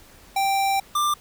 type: tone pair in turn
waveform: square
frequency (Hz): 784 / 1186.9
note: G5 / D6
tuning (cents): 0 / +18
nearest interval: perfect fifth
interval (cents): 718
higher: second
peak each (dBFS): -20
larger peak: neither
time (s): 0.36-0.8 / 0.95-1.14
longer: first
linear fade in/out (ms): 5
effects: pink hiss -50 dBFS RMS until 1.2 s